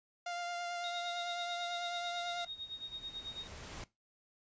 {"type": "tone with vibrato", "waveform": "sawtooth", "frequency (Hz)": 698.5, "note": "F5", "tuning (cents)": 0, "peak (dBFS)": -34, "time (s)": [0.26, 2.45], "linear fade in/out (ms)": 5, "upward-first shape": "triangle", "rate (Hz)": 9.1, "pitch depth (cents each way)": 17}
{"type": "tone with tremolo", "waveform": "sine", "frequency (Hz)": 3729, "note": "A#7", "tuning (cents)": 0, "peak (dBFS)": -38, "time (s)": [0.84, 3.47], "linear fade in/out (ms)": 0, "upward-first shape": "sine", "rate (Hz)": 9.1, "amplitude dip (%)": 80}
{"type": "noise with exponential growth", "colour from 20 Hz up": "pink", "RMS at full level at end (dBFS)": -45, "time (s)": [1.21, 3.84], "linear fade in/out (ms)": 2, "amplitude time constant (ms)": 570}
{"effects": ["noise-tail reverb RT60 0.2 s tail -19 dB re dry", "resampled to 16000 Hz"]}